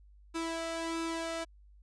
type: tone with flanger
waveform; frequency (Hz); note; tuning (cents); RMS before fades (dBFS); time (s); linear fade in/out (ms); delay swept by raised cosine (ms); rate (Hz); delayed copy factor
sawtooth; 329.6; E4; 0; -36; 0.34-1.45; 20; 0.78 to 1.43; 1.5; +0.6
effects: added 50 Hz sine -55 dBFS peak until 1.82 s + resampled to 22050 Hz